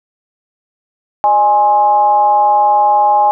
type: tone with frequency modulation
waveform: sine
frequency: 830.6 Hz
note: G#5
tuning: in tune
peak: -7 dBFS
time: 1.24-3.31 s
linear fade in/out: 0 ms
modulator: 226 Hz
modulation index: 0.53
effects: none